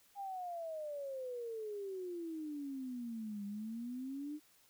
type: exponential two-way sweep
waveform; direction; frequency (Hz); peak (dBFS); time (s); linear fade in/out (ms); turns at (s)
sine; down then up; 813 to 199.9 to 306.7; -40; 0.15-4.4; 50; 3.45
effects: white hiss -68 dBFS RMS until 4.69 s